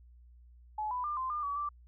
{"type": "tone with pitch steps", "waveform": "sine", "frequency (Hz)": [854, 995, 1196, 1039, 1203, 1139, 1171], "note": ["G#5", "B5", "D6", "C6", "D6", "C#6", "D6"], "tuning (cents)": [48, 13, 31, -12, 41, 47, -5], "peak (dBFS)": -32, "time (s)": [0.78, 1.69], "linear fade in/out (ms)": 5, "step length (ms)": 130, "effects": ["added 60 Hz sine -54 dBFS peak until 1.87 s"]}